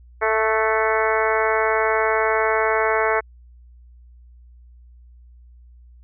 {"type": "harmonic tone with a mistuned harmonic", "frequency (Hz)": 220, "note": "A3", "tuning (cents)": 0, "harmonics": [2, 3, 4, 5, 6, 7, 8, 9, 10], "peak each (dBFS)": [-22, -24, -25, -26, -27, -27, -28, -29, -29], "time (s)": [0.21, 3.21], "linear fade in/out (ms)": 20, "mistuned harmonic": 7, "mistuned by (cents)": -25, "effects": ["added 60 Hz sine -44 dBFS peak until 6.03 s"]}